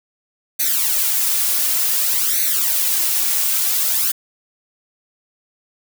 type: noise with flanger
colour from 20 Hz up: blue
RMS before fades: -18 dBFS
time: 0.59-4.12 s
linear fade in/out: 10 ms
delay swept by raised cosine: 0.48 to 3.58 ms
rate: 0.55 Hz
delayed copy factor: +0.8
effects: none